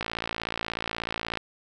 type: click train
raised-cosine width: 0.3 ms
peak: -13 dBFS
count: 78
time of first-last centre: 0.01-1.373 s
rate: 56.5 Hz
effects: none